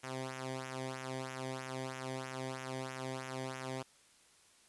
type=tone with flanger; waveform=sawtooth; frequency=130.81 Hz; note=C3; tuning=in tune; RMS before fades=-42 dBFS; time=0.03-3.83 s; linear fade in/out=10 ms; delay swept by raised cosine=0.22 to 0.76 ms; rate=3.1 Hz; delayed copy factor=-0.8; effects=white hiss -65 dBFS RMS until 4.68 s + resampled to 24000 Hz